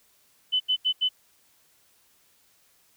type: tone bursts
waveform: sine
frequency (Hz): 3017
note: F#7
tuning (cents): +33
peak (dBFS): -20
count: 4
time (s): 0.52-1.091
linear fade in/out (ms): 20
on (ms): 82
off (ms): 81
effects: white hiss -63 dBFS RMS until 2.96 s